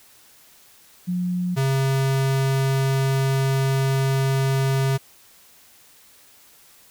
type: tone pair in turn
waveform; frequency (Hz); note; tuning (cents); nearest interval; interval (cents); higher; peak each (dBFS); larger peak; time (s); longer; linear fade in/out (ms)
sine / square; 179.3 / 134.75; F3 / C#3; +46 / -49; perfect fourth; 495; first; -21 / -19; second; 1.07-1.56 / 1.56-4.98; second; 20
effects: white hiss -52 dBFS RMS until 6.9 s